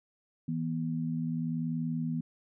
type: tone pair together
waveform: sine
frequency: 162.1 / 242.9 Hz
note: E3 / B3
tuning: -29 / -29 cents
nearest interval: perfect fifth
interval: 700 cents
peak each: -32 / -33 dBFS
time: 0.48-2.21 s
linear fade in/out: 5 ms
effects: none